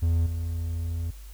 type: tone with level steps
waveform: triangle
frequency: 83.4 Hz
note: E2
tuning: 21 cents sharp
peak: -18 / -25 dBFS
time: 0.02-1.11 s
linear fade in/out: 10 ms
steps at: 0.26 s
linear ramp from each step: 5 ms
effects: added 50 Hz sine -40 dBFS peak until 1.33 s + white hiss -54 dBFS RMS until 1.33 s